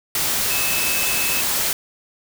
sine tone in noise, 2600 Hz, E7, 24 cents flat, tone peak -25 dBFS, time 0.5-1.41 s, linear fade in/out 2 ms, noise white, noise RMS -21 dBFS, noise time 0.15-1.73 s, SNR -7 dB, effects none

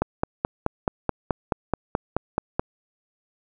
click train, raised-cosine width 1 ms, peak -7 dBFS, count 13, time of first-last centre 0.02-2.595 s, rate 4.66 Hz, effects none

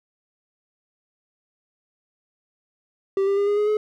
triangle tone with pitch steps, 390 / 396.8 / 403.8 / 410.8 / 418 / 425.3 Hz, G4 / G4 / G#4 / G#4 / G#4 / G#4, -9 / +21 / -49 / -19 / +11 / +41 cents, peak -16 dBFS, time 3.17-3.77 s, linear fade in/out 2 ms, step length 100 ms, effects none

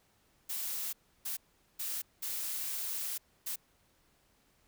blue noise bursts at uneven times, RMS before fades -37 dBFS, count 5, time 0.49-0.93 / 1.25-1.37 / 1.79-2.02 / 2.22-3.18 / 3.46-3.56 s, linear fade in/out 10 ms, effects pink hiss -70 dBFS RMS until 4.67 s

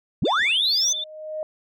sine linear sweep, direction up, 82.41 to 6280 Hz, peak -17 dBFS, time 0.22-0.93 s, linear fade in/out 5 ms
sine tone with vibrato, 3527 Hz, A7, 3 cents sharp, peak -25 dBFS, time 0.25-1.04 s, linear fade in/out 5 ms, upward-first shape sine, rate 17 Hz, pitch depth 37 cents each way
sine tone with exponential growth, 620 Hz, D#5, 6 cents flat, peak -24 dBFS, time 0.51-1.43 s, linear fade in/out 1 ms, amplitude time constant 200 ms
effects tanh soft clip ceiling -14 dBFS

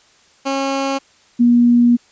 15% pulse / sine tone pair in turn, 272.5 / 239.8 Hz, C#4 / A#3, -29 / +49 cents, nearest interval major second, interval 222 cents, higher first, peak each -11 / -8 dBFS, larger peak second, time 0.45-0.99 / 1.39-1.97 s, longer second, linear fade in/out 20 ms, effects white hiss -52 dBFS RMS until 2.11 s + resampled to 16000 Hz

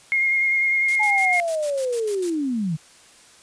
sine tone with vibrato, 2137 Hz, C7, 36 cents sharp, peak -17 dBFS, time 0.12-1.4 s, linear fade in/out 0 ms, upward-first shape sine, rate 10 Hz, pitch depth 19 cents each way
blue noise with tremolo, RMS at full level -32 dBFS, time 0.88-2.35 s, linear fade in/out 5 ms, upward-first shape square, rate 6.7 Hz, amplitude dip 80%
sine linear sweep, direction down, 859 to 146.83 Hz, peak -21 dBFS, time 0.99-2.77 s, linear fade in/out 20 ms
effects white hiss -50 dBFS RMS until 3.42 s + resampled to 22050 Hz

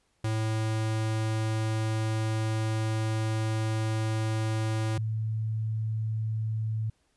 square / sine tone pair in turn, 110 / 110 Hz, A2 / A2, 0 / 0 cents, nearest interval unison, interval 0 cents, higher neither, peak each -27 dBFS, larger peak neither, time 0.24-4.98 / 4.98-6.9 s, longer first, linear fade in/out 5 ms, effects pink hiss -71 dBFS RMS until 7.16 s + resampled to 24000 Hz

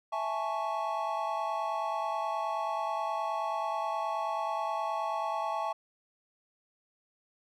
triangle chord, A major seventh, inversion second, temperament equal, 659.3 / 830.6 / 880 / 1108.7 Hz, E5 / G#5 / A5 / C#6, 0 / 0 / 0 / 0 cents, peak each -34 dBFS, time 0.12-5.73 s, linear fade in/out 10 ms, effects none

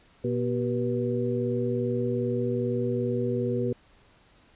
harmonic tone with a mistuned harmonic, 121 Hz, B2, 35 cents flat, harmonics 1 / 2 / 3 / 4, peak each -30 / -30 / -30 / -30 dBFS, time 0.24-3.73 s, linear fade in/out 5 ms, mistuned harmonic 3, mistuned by +86 cents, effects pink hiss -59 dBFS RMS until 4.55 s + resampled to 8000 Hz

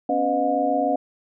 sine tone cluster, 253.5 / 280.5 / 499.6 / 620 / 716 Hz, B3 / C#4 / B4 / D#5 / F5, +45 / +21 / +20 / -6 / +43 cents, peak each -31 / -25 / -28 / -25 / -22 dBFS, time 0.09-0.96 s, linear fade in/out 5 ms, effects none

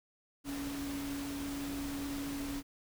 sine tone in noise, 280.9 Hz, C#4, 23 cents sharp, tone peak -37 dBFS, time 0.44-2.63 s, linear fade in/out 50 ms, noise pink, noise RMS -44 dBFS, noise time 0.44-2.63 s, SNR +4 dB, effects none

